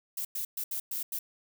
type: noise bursts at uneven times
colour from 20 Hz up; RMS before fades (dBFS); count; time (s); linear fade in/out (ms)
violet; -34; 6; 0.17-0.25 / 0.35-0.45 / 0.57-0.64 / 0.71-0.8 / 0.91-1.03 / 1.12-1.19; 5
effects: none